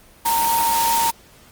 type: tone in noise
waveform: sine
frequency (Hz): 922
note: A#5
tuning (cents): -19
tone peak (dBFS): -17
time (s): 0.25-1.11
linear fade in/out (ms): 10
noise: white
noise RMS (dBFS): -23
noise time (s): 0.25-1.11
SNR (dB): +3
effects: pink hiss -49 dBFS RMS until 1.51 s + Opus 24 kbps